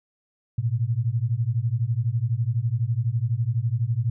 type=beating tone pair; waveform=sine; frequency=110.7 / 122.7 Hz; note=A2 / B2; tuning=+11 / -11 cents; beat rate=12 Hz; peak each=-24 dBFS; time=0.58-4.1 s; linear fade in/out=5 ms; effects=none